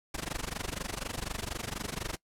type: noise with amplitude modulation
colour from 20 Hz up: pink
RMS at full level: -33 dBFS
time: 0.14-2.17 s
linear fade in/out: 5 ms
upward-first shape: sine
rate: 24.1 Hz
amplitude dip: 95%
effects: noise-tail reverb RT60 0.1 s tail -23 dB re dry + low-pass 11000 Hz 12 dB/octave